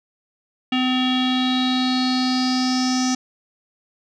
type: tone with low-pass filter sweep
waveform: square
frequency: 255.4 Hz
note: C4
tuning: 42 cents flat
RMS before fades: -20 dBFS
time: 0.72-3.15 s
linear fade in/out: 5 ms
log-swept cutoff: 3000 to 5900 Hz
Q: 6.9
effects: none